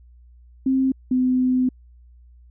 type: tone pair in turn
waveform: sine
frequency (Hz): 264.2 / 254.7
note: C4 / C4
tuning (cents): +17 / -46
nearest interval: minor second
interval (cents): 63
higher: first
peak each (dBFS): -16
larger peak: neither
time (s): 0.66-0.92 / 1.11-1.69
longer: second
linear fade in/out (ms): 5
effects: added 60 Hz sine -46 dBFS peak until 2.5 s